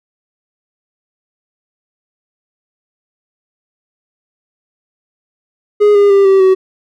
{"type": "tone with pitch steps", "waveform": "triangle", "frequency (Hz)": [415.3, 405.6, 396.1, 386.8, 377.8], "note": ["G#4", "G#4", "G4", "G4", "F#4"], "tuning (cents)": [0, -41, 18, -23, 36], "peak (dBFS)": -3, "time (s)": [5.8, 6.55], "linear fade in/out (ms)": 20, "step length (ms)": 150, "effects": []}